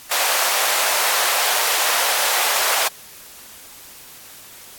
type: high-pass noise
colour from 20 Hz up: pink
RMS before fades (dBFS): -19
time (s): 0.11-2.88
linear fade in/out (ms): 5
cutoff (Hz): 610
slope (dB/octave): 24
effects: white hiss -41 dBFS RMS until 4.78 s + AAC 64 kbps